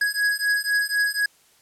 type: beating tone pair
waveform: square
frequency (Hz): 1661.2 / 1665.2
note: G#6 / G#6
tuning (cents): 0 / +4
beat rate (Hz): 4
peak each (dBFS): -24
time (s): 0.01-1.26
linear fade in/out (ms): 5
effects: white hiss -58 dBFS RMS until 1.61 s + low-pass 12000 Hz 12 dB/octave